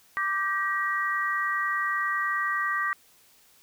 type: chord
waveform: sine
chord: G minor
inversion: second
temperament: equal with one note detuned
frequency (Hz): 1174.7 / 1568 / 1904.9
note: D6 / G6 / Bb6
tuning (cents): 0 / 0 / +37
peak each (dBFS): -28 / -32 / -28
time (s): 0.17-2.93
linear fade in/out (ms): 0
effects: white hiss -59 dBFS RMS until 3.62 s